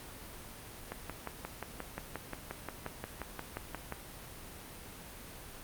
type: click train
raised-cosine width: 0.5 ms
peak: -22 dBFS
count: 18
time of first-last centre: 0.92-3.924 s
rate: 5.66 Hz
effects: pink hiss -48 dBFS RMS until 5.63 s + Opus 32 kbps